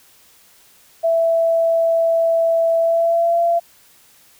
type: tone with pitch glide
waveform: sine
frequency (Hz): 662 to 681.4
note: E5 to F5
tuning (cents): +7 to -43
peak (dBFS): -13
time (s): 1.03-3.6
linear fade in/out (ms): 20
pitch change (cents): +50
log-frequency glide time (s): 2.79-3.4
effects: white hiss -51 dBFS RMS until 4.39 s